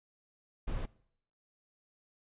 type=noise; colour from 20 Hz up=brown; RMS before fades=-35 dBFS; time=0.67-0.86 s; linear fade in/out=10 ms; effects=noise-tail reverb RT60 0.7 s tail -22 dB re dry + resampled to 8000 Hz